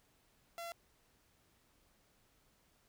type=tone; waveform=sawtooth; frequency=680 Hz; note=F5; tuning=46 cents flat; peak=-39 dBFS; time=0.58-0.72 s; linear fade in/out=0 ms; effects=pink hiss -72 dBFS RMS until 2.88 s